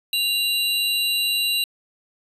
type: tone pair together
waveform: square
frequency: 2794 / 3951 Hz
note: F7 / B7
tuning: 0 / 0 cents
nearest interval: tritone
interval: 600 cents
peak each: -23 dBFS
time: 0.13-1.64 s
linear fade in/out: 2 ms
effects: resampled to 32000 Hz